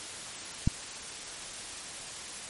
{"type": "click", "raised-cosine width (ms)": 5, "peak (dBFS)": -11, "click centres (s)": 0.675, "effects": ["white hiss -41 dBFS RMS until 2.49 s", "MP3 48 kbps"]}